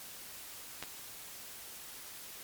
clicks, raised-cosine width 0.2 ms, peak -21 / -26 dBFS, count 2, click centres 0.826 / 0.837 s, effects white hiss -48 dBFS RMS until 2.43 s + MP3 96 kbps

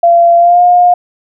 sine tone with pitch glide, 685 to 711.6 Hz, F5 to F5, -34 to +32 cents, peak -3 dBFS, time 0.03-0.94 s, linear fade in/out 5 ms, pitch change +66 cents, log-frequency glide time 0.37-0.62 s, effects none

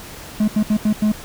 triangle tone bursts at uneven times, 212.7 Hz, G#3, 42 cents sharp, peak -11 dBFS, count 5, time 0.4-0.48 / 0.56-0.63 / 0.7-0.77 / 0.85-0.93 / 1.02-1.12 s, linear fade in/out 5 ms, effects pink hiss -36 dBFS RMS until 1.24 s

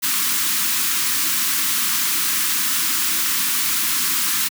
white band-stop noise, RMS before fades -20 dBFS, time 0.02-4.49 s, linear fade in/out 20 ms, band 330 to 1000 Hz, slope 48 dB/octave, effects high-pass 200 Hz 12 dB/octave

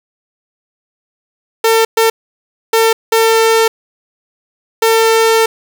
sawtooth tone bursts at uneven times, 449.8 Hz, A4, 38 cents sharp, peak -4 dBFS, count 5, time 1.64-1.85 / 1.97-2.1 / 2.73-2.93 / 3.12-3.68 / 4.82-5.46 s, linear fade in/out 5 ms, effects 7-bit

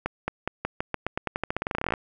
accelerating click train, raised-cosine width 0.5 ms, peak -11 dBFS, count 25, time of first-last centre 0.06-1.938 s, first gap 220 ms, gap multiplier 0.89, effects none

